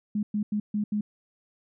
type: tone bursts at uneven times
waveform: sine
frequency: 209.1 Hz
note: G#3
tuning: 12 cents sharp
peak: -24 dBFS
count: 5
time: 0.15-0.23 / 0.34-0.43 / 0.52-0.6 / 0.74-0.84 / 0.92-1.01 s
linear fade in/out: 5 ms
effects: none